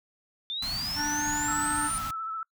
sine linear sweep, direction up, 3520 to 9397 Hz, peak -30 dBFS, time 0.5-1.98 s, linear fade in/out 0 ms
pink band-stop noise, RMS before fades -38 dBFS, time 0.62-2.11 s, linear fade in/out 5 ms, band 290 to 670 Hz, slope 48 dB/octave
harmonic tone, 294.8 Hz, D4, 7 cents sharp, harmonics 1 / 3 / 5 / 6, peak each -34 / -32 / -35 / -37 dBFS, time 0.95-1.91 s, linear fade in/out 50 ms
sine tone with vibrato, 1314 Hz, E6, 6 cents flat, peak -31 dBFS, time 1.48-2.43 s, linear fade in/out 2 ms, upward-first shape sine, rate 14 Hz, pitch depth 28 cents each way
effects noise-tail reverb RT60 0.1 s tail -25 dB re dry

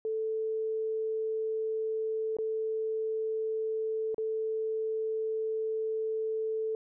sine tone with dropouts, 440 Hz, A4, in tune, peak -29 dBFS, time 0.05-6.75 s, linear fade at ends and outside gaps 1 ms, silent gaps 2.368-2.386 / 4.145-4.181 s, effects none

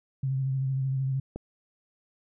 sine tone with vibrato, 133.5 Hz, C3, 35 cents sharp, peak -25 dBFS, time 0.23-1.2 s, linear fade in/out 5 ms, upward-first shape sine, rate 13 Hz, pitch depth 29 cents each way
click, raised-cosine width 2 ms, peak -22 dBFS, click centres 1.36 s
effects none

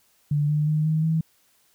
sine tone with pitch steps, 146.83 / 150.18 / 153.6 / 157.1 / 160.68 Hz, D3 / D3 / D#3 / D#3 / E3, 0 / +39 / -22 / +17 / -44 cents, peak -19 dBFS, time 0.31-1.21 s, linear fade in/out 5 ms, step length 180 ms, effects white hiss -63 dBFS RMS until 1.74 s

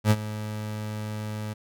30% pulse tone with ADSR envelope, 106.9 Hz, A2, 49 cents flat, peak -12 dBFS, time 0.04-1.54 s, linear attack 67 ms, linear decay 47 ms, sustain -16 dB, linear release 15 ms, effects none

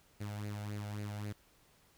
sawtooth tone with flanger, 103.83 Hz, G#2, in tune, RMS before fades -41 dBFS, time 0.2-1.33 s, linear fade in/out 10 ms, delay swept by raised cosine 0.44 to 1.44 ms, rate 3.7 Hz, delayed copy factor +0.6, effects pink hiss -67 dBFS RMS until 1.97 s

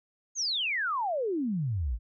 sine exponential sweep, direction down, 6750 to 49.82 Hz, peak -27 dBFS, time 0.35-1.99 s, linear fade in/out 50 ms, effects none

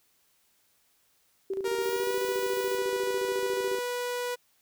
sine tone with tremolo, 386.8 Hz, G4, 23 cents flat, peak -27 dBFS, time 1.5-3.79 s, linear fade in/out 5 ms, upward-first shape square, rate 14 Hz, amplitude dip 55%
sawtooth tone with pitch glide, 468 to 489.9 Hz, A#4 to B4, +7 to -14 cents, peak -26 dBFS, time 1.64-4.36 s, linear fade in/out 20 ms, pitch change +79 cents, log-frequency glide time 1.82-2.18 s
violet noise, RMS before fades -44 dBFS, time 1.79-2.8 s, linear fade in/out 50 ms
effects white hiss -68 dBFS RMS until 4.61 s

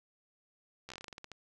slowing click train, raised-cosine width 0.2 ms, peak -28 dBFS, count 13, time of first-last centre 0.89-1.317 s, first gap 13 ms, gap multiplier 1.17, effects none

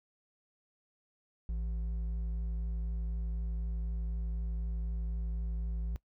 sine tone with hard clipping, 56 Hz, A1, 31 cents sharp, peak -34 dBFS, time 1.49-5.96 s, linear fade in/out 0 ms, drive 5 dB, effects noise-tail reverb RT60 0.1 s tail -20 dB re dry

